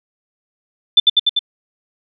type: tone with echo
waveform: sine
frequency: 3530 Hz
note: A7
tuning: 5 cents sharp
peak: -4 dBFS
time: 0.97-1 s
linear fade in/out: 5 ms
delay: 98 ms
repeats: 4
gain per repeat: -2 dB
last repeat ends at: 1.392 s
effects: none